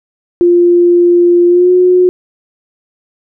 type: tone with pitch glide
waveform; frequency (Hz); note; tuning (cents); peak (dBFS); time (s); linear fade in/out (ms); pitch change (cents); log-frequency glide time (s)
sine; 349.2 to 363; F4 to F#4; 0 to -33; -4; 0.41-2.09; 0; +67; 1.48-1.71
effects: none